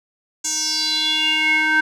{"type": "tone with band-pass filter sweep", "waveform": "square", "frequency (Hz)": 311.3, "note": "D#4", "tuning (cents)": 1, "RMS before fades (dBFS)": -19, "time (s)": [0.44, 1.81], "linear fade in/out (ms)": 10, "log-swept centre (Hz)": [6900, 1600], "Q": 5.8, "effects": []}